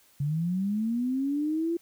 sine linear sweep, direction up, 138.59 to 342.7 Hz, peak -25 dBFS, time 0.2-1.77 s, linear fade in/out 5 ms, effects white hiss -61 dBFS RMS until 1.81 s

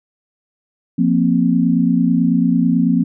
sine chord, F suspended fourth, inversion none, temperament just, 174.61 / 232.8 / 261.9 Hz, F3 / Bb3 / C4, 0 / -2 / +2 cents, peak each -16 dBFS, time 0.98-3.04 s, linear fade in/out 10 ms, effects none

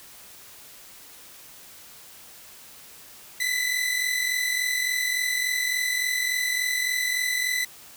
sawtooth tone pair together, 1975.5 / 2019 Hz, B6 / B6, 0 / +38 cents, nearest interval unison, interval 38 cents, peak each -23 dBFS, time 3.4-7.65 s, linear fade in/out 5 ms, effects white hiss -47 dBFS RMS until 7.96 s

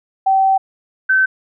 sine tone pair in turn, 771 / 1535.8 Hz, G5 / G6, -29 / -36 cents, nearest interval octave, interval 1193 cents, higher second, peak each -10 dBFS, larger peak neither, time 0.26-0.58 / 1.09-1.26 s, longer first, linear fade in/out 10 ms, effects none

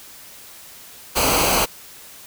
pink noise with comb filter, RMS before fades -18 dBFS, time 1.15-1.66 s, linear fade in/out 20 ms, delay 0.56 ms, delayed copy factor -0.65, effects white hiss -42 dBFS RMS until 2.26 s

